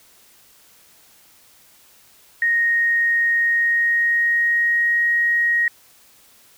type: tone with pitch glide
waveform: sine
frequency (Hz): 1864.7 to 1883.1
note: A#6 to A#6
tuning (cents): 0 to +17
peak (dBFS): -15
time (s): 2.42-5.68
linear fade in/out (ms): 2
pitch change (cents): +17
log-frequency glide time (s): 3.4-5.05
effects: white hiss -52 dBFS RMS until 6.57 s